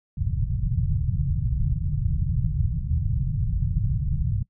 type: low-pass noise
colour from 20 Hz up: white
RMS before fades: -24 dBFS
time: 0.17-4.43 s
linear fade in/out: 5 ms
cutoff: 150 Hz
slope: 48 dB/octave
effects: noise-tail reverb RT60 0.1 s tail -22 dB re dry